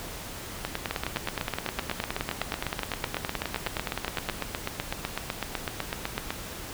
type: two click trains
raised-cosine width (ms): 0.3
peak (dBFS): -12 / -12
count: 44 / 36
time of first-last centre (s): 0.91-6.305 / 0.65-4.288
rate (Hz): 7.97 / 9.62
effects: pink hiss -39 dBFS RMS until 6.73 s